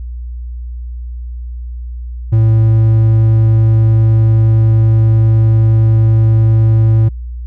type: tone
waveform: triangle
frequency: 111.2 Hz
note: A2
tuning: 19 cents sharp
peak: -4 dBFS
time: 2.32-7.09 s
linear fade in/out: 10 ms
effects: added 60 Hz sine -21 dBFS peak until 7.46 s